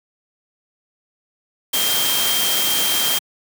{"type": "tone in noise", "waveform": "sine", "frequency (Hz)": 3180, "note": "G7", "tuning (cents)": 24, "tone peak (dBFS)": -21, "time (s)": [1.73, 3.19], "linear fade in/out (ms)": 10, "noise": "white", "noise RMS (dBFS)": -20, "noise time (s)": [1.73, 3.19], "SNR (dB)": -4, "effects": ["high-pass 150 Hz 12 dB/octave"]}